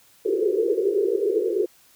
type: band-pass noise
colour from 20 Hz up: white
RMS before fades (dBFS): -22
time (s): 0.25-1.66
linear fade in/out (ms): 10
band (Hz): 350 to 480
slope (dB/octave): 96
effects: white hiss -56 dBFS RMS until 1.95 s